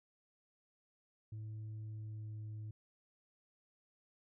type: tone with pitch glide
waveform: sine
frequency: 108.4 to 107.46 Hz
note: A2 to A2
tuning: -25 to -40 cents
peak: -40 dBFS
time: 1.32-2.71 s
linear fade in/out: 5 ms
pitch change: -15 cents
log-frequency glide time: 1.78-2.36 s
effects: tanh soft clip ceiling -42 dBFS